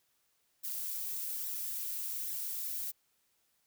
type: noise with flanger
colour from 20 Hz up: violet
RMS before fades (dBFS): -38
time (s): 0.63-2.92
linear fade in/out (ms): 20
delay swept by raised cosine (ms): 0.52 to 6.22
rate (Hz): 1.2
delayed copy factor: +0.5
effects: white hiss -75 dBFS RMS until 3.66 s